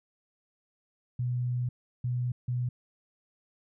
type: tone bursts at uneven times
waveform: sine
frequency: 123.47 Hz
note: B2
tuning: in tune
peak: -27 dBFS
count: 3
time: 1.19-1.69 / 2.04-2.32 / 2.48-2.69 s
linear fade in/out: 5 ms
effects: none